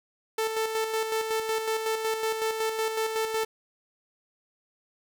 sawtooth tone with tremolo, 442.3 Hz, A4, 9 cents sharp, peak -21 dBFS, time 0.38-3.45 s, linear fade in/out 5 ms, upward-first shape square, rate 5.4 Hz, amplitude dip 45%, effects none

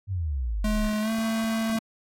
sine exponential sweep, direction down, 102.4 to 32.5 Hz, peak -25 dBFS, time 0.07-0.91 s, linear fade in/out 50 ms
square tone with pitch glide, 212.8 to 223.6 Hz, G#3 to A3, +42 to +28 cents, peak -25 dBFS, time 0.64-1.79 s, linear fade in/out 5 ms, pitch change +86 cents, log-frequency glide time 1.01-1.11 s
click train, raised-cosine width 3 ms, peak -29 dBFS, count 4, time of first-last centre 0.93-1.697 s, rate 3.91 Hz
effects AAC 48 kbps

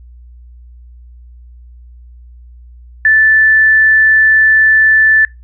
sine tone, 1756 Hz, A6, 4 cents flat, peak -5 dBFS, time 3.05-5.25 s, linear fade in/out 2 ms, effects noise-tail reverb RT60 0.2 s tail -23 dB re dry + added 60 Hz sine -34 dBFS peak until 5.43 s

